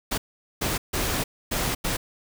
pink noise bursts at uneven times, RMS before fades -26 dBFS, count 5, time 0.11-0.18 / 0.61-0.78 / 0.93-1.24 / 1.51-1.75 / 1.84-1.97 s, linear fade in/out 10 ms, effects none

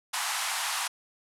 pink band-pass noise, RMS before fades -31 dBFS, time 0.13-0.88 s, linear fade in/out 10 ms, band 770 to 12000 Hz, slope 48 dB/octave, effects none

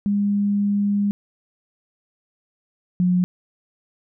sine tone pair in turn, 203 / 180.07 Hz, G#3 / F#3, -39 / -47 cents, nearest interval major second, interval 208 cents, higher first, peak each -17 / -15 dBFS, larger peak second, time 0.06-1.11 / 3-3.24 s, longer first, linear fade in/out 0 ms, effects none

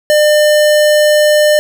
square tone, 600 Hz, D5, 37 cents sharp, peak -7 dBFS, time 0.1-1.59 s, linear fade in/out 0 ms, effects none

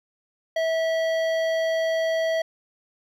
triangle tone with hard clipping, 650 Hz, E5, 24 cents flat, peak -23 dBFS, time 0.56-2.42 s, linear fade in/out 5 ms, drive 16 dB, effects none

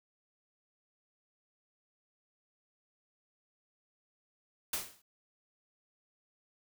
white noise with exponential decay, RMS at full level -31 dBFS, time 4.73-5.02 s, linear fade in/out 5 ms, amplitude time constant 62 ms, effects none

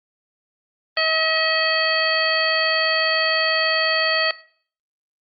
harmonic tone, 639 Hz, D#5, 46 cents sharp, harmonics 1 / 2 / 3 / 4 / 5 / 7, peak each -24 / -26 / -22 / -26 / -27 / -22 dBFS, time 0.97-4.31 s, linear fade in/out 2 ms, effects noise-tail reverb RT60 0.5 s tail -19 dB re dry + Opus 32 kbps

